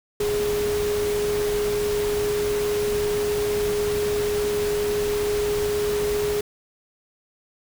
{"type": "tone in noise", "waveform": "sine", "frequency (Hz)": 415.3, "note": "G#4", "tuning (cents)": 0, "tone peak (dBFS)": -21, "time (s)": [0.2, 6.41], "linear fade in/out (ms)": 5, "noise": "pink", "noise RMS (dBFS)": -31, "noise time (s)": [0.2, 6.41], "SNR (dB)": 7, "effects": []}